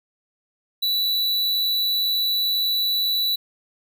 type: tone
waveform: square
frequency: 3951 Hz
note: B7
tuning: in tune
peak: -20 dBFS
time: 0.82-3.36 s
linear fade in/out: 10 ms
effects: none